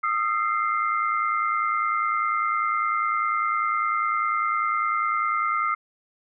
sine tone cluster, 1231 / 1341 / 2096 Hz, D#6 / E6 / C7, -19 / +29 / +2 cents, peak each -24 / -26 / -29 dBFS, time 0.03-5.75 s, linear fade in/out 10 ms, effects none

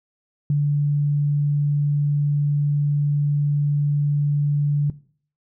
sine tone, 145.4 Hz, D3, 17 cents flat, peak -16 dBFS, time 0.5-4.9 s, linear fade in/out 2 ms, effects noise-tail reverb RT60 0.5 s tail -19 dB re dry

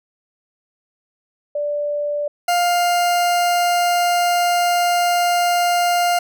sine / 40% pulse tone pair in turn, 586 / 702.5 Hz, D5 / F5, -4 / +10 cents, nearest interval minor third, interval 314 cents, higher second, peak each -19 / -14 dBFS, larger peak second, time 1.55-2.28 / 2.48-6.19 s, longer second, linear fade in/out 5 ms, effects none

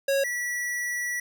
square tone pair in turn, 550 / 1946.4 Hz, C#5 / B6, -14 / -26 cents, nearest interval octave + minor seventh, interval 2188 cents, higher second, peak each -22 / -28 dBFS, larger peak first, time 0.08-0.24 / 0.24-1.2 s, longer second, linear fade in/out 5 ms, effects none

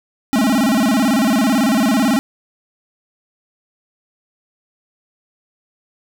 square tone with vibrato, 241.4 Hz, B3, 39 cents flat, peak -13 dBFS, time 0.33-2.19 s, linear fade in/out 0 ms, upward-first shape square, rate 18 Hz, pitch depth 210 cents each way, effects none

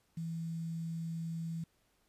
sine tone with quantisation, 164.81 Hz, E3, in tune, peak -36 dBFS, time 0.17-1.64 s, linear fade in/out 5 ms, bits 10, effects pink hiss -74 dBFS RMS until 2.08 s + resampled to 32000 Hz

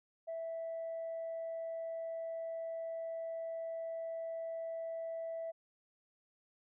sine tone, 658 Hz, E5, 3 cents flat, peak -37 dBFS, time 0.27-5.52 s, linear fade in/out 20 ms, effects tanh soft clip ceiling -35 dBFS

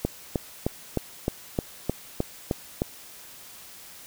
click train, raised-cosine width 2 ms, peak -10 dBFS, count 10, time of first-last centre 0.05-2.819 s, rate 3.25 Hz, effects white hiss -46 dBFS RMS until 4.06 s

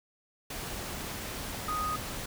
sine tone in noise, 1244.5 Hz, D#6, in tune, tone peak -30 dBFS, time 1.68-1.96 s, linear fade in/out 5 ms, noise pink, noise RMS -38 dBFS, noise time 0.5-2.26 s, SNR +5 dB, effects none

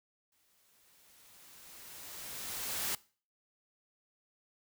white noise with exponential growth, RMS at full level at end -34 dBFS, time 0.32-2.95 s, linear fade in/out 2 ms, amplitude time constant 570 ms, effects noise-tail reverb RT60 0.4 s tail -21 dB re dry

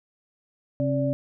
sine tone cluster, 134.9 / 270.3 / 580 Hz, C#3 / C#4 / D5, -47 / -44 / -22 cents, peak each -26 dBFS, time 0.8-1.13 s, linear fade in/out 0 ms, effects none

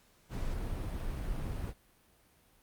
brown noise, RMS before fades -36 dBFS, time 0.29-1.74 s, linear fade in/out 50 ms, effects pink hiss -66 dBFS RMS until 2.62 s + Opus 48 kbps

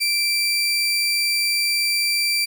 40% pulse tone pair together, 2349 / 4698 Hz, D7 / D8, 0 / 0 cents, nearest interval octave, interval 1200 cents, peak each -21 dBFS, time 0-2.46 s, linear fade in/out 20 ms, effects none

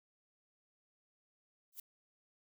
violet noise with exponential growth, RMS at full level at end -40 dBFS, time 1.72-1.8 s, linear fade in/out 5 ms, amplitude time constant 17 ms, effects none

